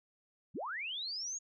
sine linear sweep, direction up, 96.5 to 6760 Hz, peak -37 dBFS, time 0.54-1.39 s, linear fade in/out 20 ms, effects none

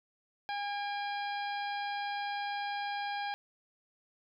harmonic tone with a mistuned harmonic, 814 Hz, G#5, 35 cents flat, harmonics 1 / 2 / 3 / 4 / 5 / 6, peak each -35 / -41 / -45 / -47 / -49 / -51 dBFS, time 0.49-3.34 s, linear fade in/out 0 ms, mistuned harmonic 3, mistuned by -41 cents, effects 12-bit

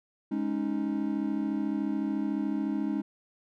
triangle chord, Ab suspended fourth, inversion none, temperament equal, 207.7 / 277.2 / 311.1 Hz, Ab3 / Db4 / Eb4, 0 / 0 / 0 cents, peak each -30 dBFS, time 0.31-3.02 s, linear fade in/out 10 ms, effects none

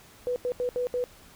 sine tone bursts at uneven times, 493.9 Hz, B4, in tune, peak -25 dBFS, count 5, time 0.27-0.36 / 0.45-0.52 / 0.6-0.69 / 0.76-0.87 / 0.94-1.04 s, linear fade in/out 0 ms, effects pink hiss -53 dBFS RMS until 1.35 s

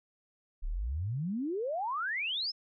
sine exponential sweep, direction up, 30.45 to 5360 Hz, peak -31 dBFS, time 0.62-2.52 s, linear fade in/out 20 ms, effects none

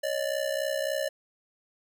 square ring-modulated tone, 587.3 Hz, D5, in tune, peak -25 dBFS, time 0.03-1.09 s, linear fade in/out 10 ms, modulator 31.8 Hz, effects none

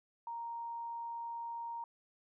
sine tone, 932.3 Hz, A#5, in tune, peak -39 dBFS, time 0.27-1.84 s, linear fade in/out 2 ms, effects none

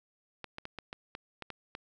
clicks, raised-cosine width 0.3 ms, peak -24 dBFS, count 9, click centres 0.443 / 0.584 / 0.654 / 0.787 / 0.929 / 1.151 / 1.423 / 1.503 / 1.751 s, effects none

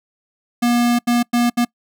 square tone bursts at uneven times, 239.6 Hz, A#3, 48 cents sharp, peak -14 dBFS, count 4, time 0.62-0.99 / 1.07-1.23 / 1.33-1.5 / 1.57-1.65 s, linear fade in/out 10 ms, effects noise-tail reverb RT60 0.1 s tail -24 dB re dry

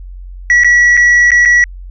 triangle tone with dropouts, 1936 Hz, B6, 35 cents flat, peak -3 dBFS, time 0.5-1.64 s, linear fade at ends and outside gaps 1 ms, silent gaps 0.636-0.645 / 0.969-0.974 / 1.306-1.317 / 1.452-1.457 s, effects added 45 Hz sine -26 dBFS peak until 1.9 s + resampled to 16000 Hz

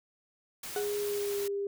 white noise, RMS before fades -41 dBFS, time 0.63-1.48 s, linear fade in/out 5 ms
30% pulse tone with exponential decay, 740 Hz, F#5, in tune, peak -31 dBFS, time 0.76-0.97 s, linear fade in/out 1 ms, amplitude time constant 45 ms
sine tone with pitch glide, 412.5 to 400.5 Hz, G#4 to G4, -12 to +37 cents, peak -30 dBFS, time 0.76-1.67 s, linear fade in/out 2 ms, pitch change -51 cents, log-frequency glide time 1.01-1.53 s
effects none

